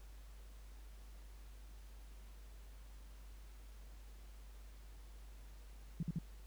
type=tone bursts; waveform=sine; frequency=164.81 Hz; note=E3; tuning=in tune; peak=-35 dBFS; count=3; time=6-6.187 s; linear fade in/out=2 ms; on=29 ms; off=50 ms; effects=added 50 Hz sine -52 dBFS peak until 6.46 s + pink hiss -66 dBFS RMS until 6.46 s